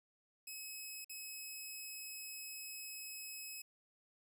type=tone with dropouts; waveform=10% pulse; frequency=2563 Hz; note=E7; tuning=49 cents flat; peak=-37 dBFS; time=0.47-3.62 s; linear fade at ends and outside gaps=5 ms; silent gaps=1.046-1.095 s; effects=none